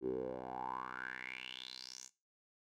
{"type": "tone with band-pass filter sweep", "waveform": "10% pulse", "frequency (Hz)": 63.4, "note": "B1", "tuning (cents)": 46, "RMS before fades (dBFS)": -44, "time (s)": [0.01, 2.1], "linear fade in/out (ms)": 50, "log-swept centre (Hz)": [350, 7000], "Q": 7.2, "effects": ["noise-tail reverb RT60 0.3 s tail -20 dB re dry"]}